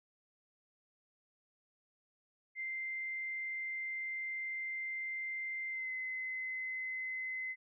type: tone with pitch glide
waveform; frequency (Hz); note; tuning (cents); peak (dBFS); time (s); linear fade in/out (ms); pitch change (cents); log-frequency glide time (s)
sine; 2087 to 2046; C7 to C7; -5 to -39; -37; 2.55-7.56; 50; -34; 5.7-5.91
effects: none